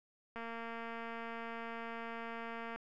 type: click train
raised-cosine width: 0.5 ms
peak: -30 dBFS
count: 553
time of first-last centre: 0.36-2.76 s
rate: 230 Hz
effects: none